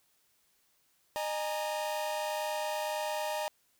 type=chord; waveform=45% pulse; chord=D# suspended fourth; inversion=none; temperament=equal with one note detuned; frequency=611.9 / 830.6 / 932.3 Hz; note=D#5 / G#5 / A#5; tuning=-29 / 0 / 0 cents; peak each=-35 / -38 / -38 dBFS; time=1.16-3.48 s; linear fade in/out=0 ms; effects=white hiss -71 dBFS RMS until 3.79 s